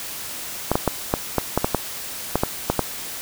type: clicks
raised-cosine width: 1 ms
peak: -3 dBFS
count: 12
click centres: 0.716 / 0.755 / 0.877 / 1.139 / 1.383 / 1.576 / 1.645 / 1.747 / 2.356 / 2.435 / 2.7 / 2.793 s
effects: white hiss -32 dBFS RMS until 3.21 s